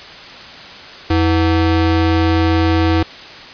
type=ring-modulated tone; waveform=square; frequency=205.4 Hz; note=G#3; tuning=19 cents flat; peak=-9 dBFS; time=1.1-3.03 s; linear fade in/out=5 ms; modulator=119 Hz; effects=white hiss -34 dBFS RMS until 3.53 s + resampled to 11025 Hz